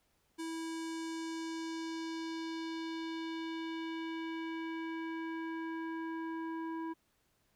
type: tone with low-pass filter sweep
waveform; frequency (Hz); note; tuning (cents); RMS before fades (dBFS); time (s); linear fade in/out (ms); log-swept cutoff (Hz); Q
square; 326.3; E4; -18; -40; 0.38-6.94; 20; 9200 to 1200; 1.6
effects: pink hiss -75 dBFS RMS until 7.55 s